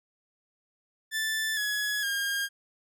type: tone with pitch steps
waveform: sawtooth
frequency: 1760 / 1686.4 / 1615.8 Hz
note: A6 / G#6 / G#6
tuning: 0 / +26 / -48 cents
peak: -24 dBFS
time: 1.11-2.49 s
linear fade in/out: 50 ms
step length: 460 ms
effects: none